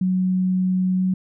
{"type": "tone with pitch glide", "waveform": "sine", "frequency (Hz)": [185, 186.07], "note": ["F#3", "F#3"], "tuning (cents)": [0, 10], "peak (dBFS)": -17, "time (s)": [0.01, 1.14], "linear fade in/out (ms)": 5, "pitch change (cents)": 10, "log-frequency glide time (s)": [0.97, 1.03], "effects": []}